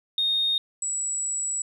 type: tone pair in turn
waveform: sine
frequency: 3698 / 7836 Hz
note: A#7 / B8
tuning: -15 / -15 cents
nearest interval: octave + minor second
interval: 1300 cents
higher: second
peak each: -20 / -25 dBFS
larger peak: first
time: 0.18-0.58 / 0.82-1.62 s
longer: second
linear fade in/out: 2 ms
effects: tanh soft clip ceiling -16 dBFS